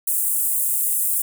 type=high-pass noise; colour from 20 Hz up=pink; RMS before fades=-21 dBFS; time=0.07-1.22 s; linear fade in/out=5 ms; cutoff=8400 Hz; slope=48 dB/octave; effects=none